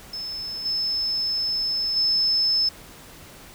sine tone with level steps, 5240 Hz, E8, 11 cents flat, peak -29 / -22 / -18 dBFS, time 0.13-2.69 s, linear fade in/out 5 ms, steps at 0.65 / 1.96 s, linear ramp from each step 10 ms, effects pink hiss -45 dBFS RMS until 3.54 s

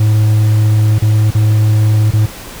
triangle tone with dropouts, 107.5 Hz, A2, 40 cents flat, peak -5 dBFS, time 0-2.26 s, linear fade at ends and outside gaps 5 ms, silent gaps 0.986-1.02 / 1.306-1.349 / 2.108-2.134 s, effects pink hiss -30 dBFS RMS until 2.6 s

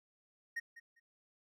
triangle tone with echo, 1864.7 Hz, A#6, in tune, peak -34 dBFS, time 0.56-0.6 s, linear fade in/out 10 ms, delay 200 ms, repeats 2, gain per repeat -15 dB, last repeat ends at 1 s, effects none

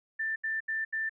sine tone bursts, 1777 Hz, A6, 17 cents sharp, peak -29 dBFS, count 4, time 0.19-1.095 s, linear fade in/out 10 ms, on 170 ms, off 75 ms, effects none

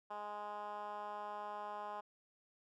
10% pulse tone with band-pass filter, 207.7 Hz, G#3, in tune, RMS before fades -45 dBFS, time 0.1-2.01 s, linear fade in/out 10 ms, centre 910 Hz, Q 2.4, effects none

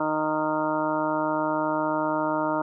harmonic tone, 154.6 Hz, D#3, 11 cents flat, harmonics 1 / 2 / 3 / 4 / 5 / 6 / 7 / 8 / 9, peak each -40 / -28 / -40 / -28 / -39 / -28 / -37 / -33 / -35 dBFS, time 0-2.62 s, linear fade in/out 5 ms, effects none

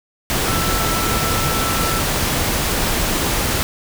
sine tone in noise, 1330 Hz, E6, 15 cents sharp, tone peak -24 dBFS, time 0.48-2 s, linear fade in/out 0 ms, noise pink, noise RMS -19 dBFS, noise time 0.3-3.63 s, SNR -8 dB, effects none

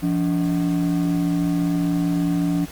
triangle ring-modulated tone, 229.7 Hz, A#3, 25 cents flat, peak -13 dBFS, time 0.02-2.66 s, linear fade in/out 20 ms, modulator 57.4 Hz, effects pink hiss -40 dBFS RMS until 2.71 s + Opus 32 kbps

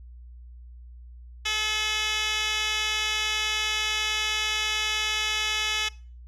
10% pulse tone with band-pass filter, 429.3 Hz, A4, 43 cents flat, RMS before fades -27 dBFS, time 1.45-5.89 s, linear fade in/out 10 ms, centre 3800 Hz, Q 3, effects noise-tail reverb RT60 0.4 s tail -22 dB re dry + added 60 Hz sine -42 dBFS peak until 6.27 s

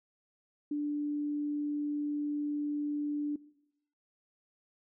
sine tone, 293.7 Hz, D4, in tune, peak -30 dBFS, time 0.71-3.36 s, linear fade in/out 5 ms, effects noise-tail reverb RT60 0.8 s tail -20 dB re dry

